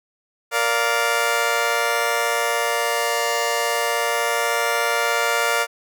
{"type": "chord", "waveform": "15% pulse", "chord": "Bb major", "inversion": "none", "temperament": "just", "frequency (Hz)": [466.2, 582.7, 699.2], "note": ["Bb4", "D5", "F5"], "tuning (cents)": [0, -14, 2], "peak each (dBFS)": -17, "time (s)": [0.51, 5.67], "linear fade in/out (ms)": 50, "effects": []}